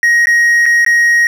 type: tone with dropouts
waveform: triangle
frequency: 1883 Hz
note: A#6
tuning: 17 cents sharp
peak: -5 dBFS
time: 0.03-1.27 s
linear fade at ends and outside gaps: 1 ms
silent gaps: 0.257-0.27 / 0.657-0.662 / 0.848-0.863 s
effects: none